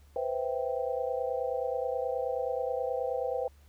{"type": "chord", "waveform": "sine", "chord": "C major seventh", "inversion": "third", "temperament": "equal", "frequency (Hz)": [493.9, 523.3, 659.3, 784], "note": ["B4", "C5", "E5", "G5"], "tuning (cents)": [0, 0, 0, 0], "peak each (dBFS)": [-33, -33, -38, -37], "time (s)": [0.16, 3.48], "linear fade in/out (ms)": 2, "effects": ["added 72 Hz sine -55 dBFS peak until 3.68 s", "pink hiss -66 dBFS RMS until 3.68 s"]}